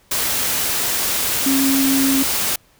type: tone in noise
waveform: sine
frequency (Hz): 270.6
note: C#4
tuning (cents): -42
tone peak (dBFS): -15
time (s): 1.46-2.23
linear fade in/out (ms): 5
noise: white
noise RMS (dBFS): -20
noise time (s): 0.11-2.56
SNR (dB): +2
effects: pink hiss -55 dBFS RMS until 2.79 s